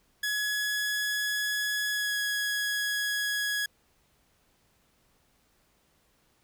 sawtooth tone with pitch glide, 1686 to 1670.5 Hz, G#6 to G#6, +26 to +10 cents, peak -24 dBFS, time 0.23-3.66 s, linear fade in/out 5 ms, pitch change -16 cents, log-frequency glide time 1.91-2.16 s, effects pink hiss -68 dBFS RMS until 6.43 s

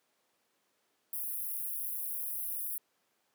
white high-pass noise, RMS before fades -37 dBFS, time 1.13-2.78 s, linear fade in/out 2 ms, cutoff 10000 Hz, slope 96 dB/octave, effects pink hiss -75 dBFS RMS until 3.34 s + high-pass 300 Hz 12 dB/octave

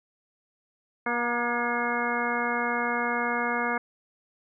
harmonic tone with a mistuned harmonic, 239.5 Hz, A#3, 47 cents sharp, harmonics 1 / 2 / 3 / 4 / 5 / 6 / 7 / 9, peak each -33 / -33 / -33 / -33 / -33 / -33 / -33 / -33 dBFS, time 1.06-3.78 s, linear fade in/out 5 ms, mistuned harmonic 4, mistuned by -21 cents, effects none

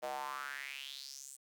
square tone with high-pass filter sweep, 68.4 Hz, C#2, 23 cents flat, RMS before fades -44 dBFS, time 0.02-1.37 s, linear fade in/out 20 ms, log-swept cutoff 600 to 8600 Hz, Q 5, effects 11-bit

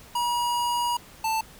square tone pair in turn, 960 / 886.2 Hz, B5 / A5, -49 / +12 cents, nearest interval minor second, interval 139 cents, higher first, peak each -24 dBFS, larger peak neither, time 0.15-0.97 / 1.24-1.41 s, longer first, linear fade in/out 5 ms, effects pink hiss -49 dBFS RMS until 1.59 s

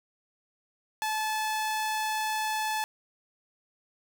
sawtooth tone, 866 Hz, A5, 28 cents flat, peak -24 dBFS, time 1.02-2.84 s, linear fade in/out 0 ms, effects none

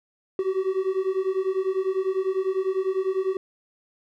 triangle beating tone pair, 374.1 / 384.1 Hz, F#4 / G4, +19 / -35 cents, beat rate 10 Hz, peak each -24 / -23 dBFS, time 0.39-3.37 s, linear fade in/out 2 ms, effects none

